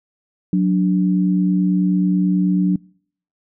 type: tone pair together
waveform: sine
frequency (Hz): 183.66 / 292.9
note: F#3 / D4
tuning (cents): -13 / -5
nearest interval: minor sixth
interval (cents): 808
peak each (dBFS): -14 / -20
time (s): 0.53-2.76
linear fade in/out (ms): 2
effects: noise-tail reverb RT60 0.6 s tail -26 dB re dry